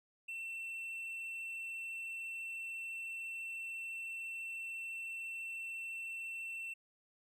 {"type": "tone", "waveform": "triangle", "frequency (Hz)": 2693, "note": "E7", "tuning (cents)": 36, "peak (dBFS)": -39, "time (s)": [0.28, 6.74], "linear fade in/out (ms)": 10, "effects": []}